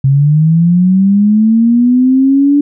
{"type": "linear sweep", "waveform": "sine", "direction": "up", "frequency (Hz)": [133.1, 290.2], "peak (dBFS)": -5, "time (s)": [0.04, 2.61], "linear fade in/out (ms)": 5, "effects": []}